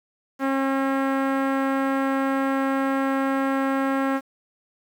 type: tone with low-pass filter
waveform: sawtooth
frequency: 270.2 Hz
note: C#4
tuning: 44 cents flat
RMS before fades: -23 dBFS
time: 0.39-4.21 s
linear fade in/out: 50 ms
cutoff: 1600 Hz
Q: 1.6
effects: 8-bit